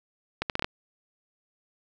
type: accelerating click train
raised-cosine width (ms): 0.3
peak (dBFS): -11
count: 6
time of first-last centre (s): 0.42-0.645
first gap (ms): 78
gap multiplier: 0.72
effects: none